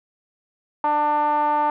5% pulse tone with low-pass filter, 297.4 Hz, D4, 22 cents sharp, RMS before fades -20 dBFS, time 0.84-1.7 s, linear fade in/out 2 ms, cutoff 960 Hz, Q 8, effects none

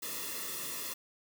white noise with comb filter, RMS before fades -39 dBFS, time 0.02-0.94 s, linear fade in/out 10 ms, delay 1.3 ms, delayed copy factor -0.9, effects none

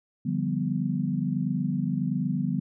sine chord, G dominant seventh, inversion second, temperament equal, 146.83 / 174.61 / 196 / 246.9 Hz, D3 / F3 / G3 / B3, 0 / 0 / 0 / 0 cents, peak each -30 dBFS, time 0.25-2.6 s, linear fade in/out 10 ms, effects none

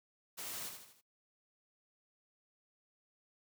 white noise with echo, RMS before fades -44 dBFS, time 0.37-0.7 s, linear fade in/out 20 ms, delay 79 ms, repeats 4, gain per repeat -6 dB, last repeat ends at 1.016 s, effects noise-tail reverb RT60 0.1 s tail -20 dB re dry + high-pass 100 Hz 12 dB/octave

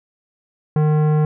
sine tone with tanh clipping, 152.5 Hz, D#3, 34 cents flat, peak -15 dBFS, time 0.76-1.25 s, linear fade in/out 2 ms, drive 15 dB, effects none

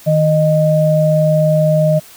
sine tone pair together, 156.7 / 617.3 Hz, D#3 / D#5, +13 / -14 cents, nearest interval 2 octaves, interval 2373 cents, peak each -12 dBFS, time 0.06-2 s, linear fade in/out 20 ms, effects white hiss -40 dBFS RMS until 2.16 s

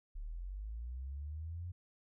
sine linear sweep, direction up, 34.65 to 90 Hz, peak -40 dBFS, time 0.15-1.72 s, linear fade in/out 10 ms, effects none

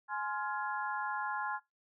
harmonic tone with a mistuned harmonic, 280 Hz, C#4, 18 cents sharp, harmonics 3 / 4 / 5 / 6, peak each -38 / -39 / -40 / -41 dBFS, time 0.08-1.6 s, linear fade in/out 50 ms, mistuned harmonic 4, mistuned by -120 cents, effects noise-tail reverb RT60 0.2 s tail -23 dB re dry

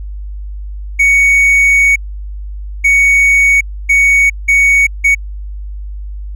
triangle tone bursts at uneven times, 2233 Hz, C#7, 12 cents sharp, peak -4 dBFS, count 5, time 0.99-1.96 / 2.84-3.61 / 3.89-4.3 / 4.48-4.87 / 5.04-5.15 s, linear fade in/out 10 ms, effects added 50 Hz sine -21 dBFS peak until 6.35 s

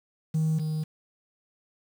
triangle tone pair in turn, 157.8 / 155.72 Hz, D#3 / D#3, +25 / +2 cents, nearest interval unison, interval 23 cents, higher first, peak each -19 / -24 dBFS, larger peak first, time 0.34-0.59 / 0.59-0.84 s, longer neither, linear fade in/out 10 ms, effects tanh soft clip ceiling -18 dBFS + 8-bit

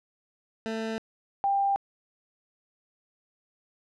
20% pulse / sine tone pair in turn, 222.7 / 793.6 Hz, A3 / G5, +21 / +21 cents, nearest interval octave + minor seventh, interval 2200 cents, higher second, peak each -25 / -22 dBFS, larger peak second, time 0.66-0.98 / 1.44-1.76 s, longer neither, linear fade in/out 0 ms, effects low-pass 5000 Hz 12 dB/octave

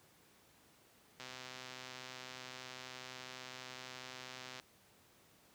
click train, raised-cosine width 0.2 ms, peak -30 dBFS, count 436, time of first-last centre 1.2-4.598 s, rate 128 Hz, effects pink hiss -66 dBFS RMS until 5.54 s + high-pass 100 Hz 12 dB/octave

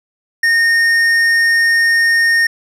sine tone with tanh clipping, 1840 Hz, A#6, 23 cents flat, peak -11 dBFS, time 0.43-2.47 s, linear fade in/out 5 ms, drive 10 dB, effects none

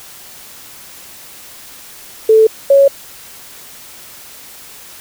sine tone pair in turn, 440 / 554.4 Hz, A4 / C#5, 0 / 0 cents, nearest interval major third, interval 400 cents, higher second, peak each -4 dBFS, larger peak neither, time 2.29-2.47 / 2.7-2.88 s, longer neither, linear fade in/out 5 ms, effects white hiss -36 dBFS RMS until 5 s

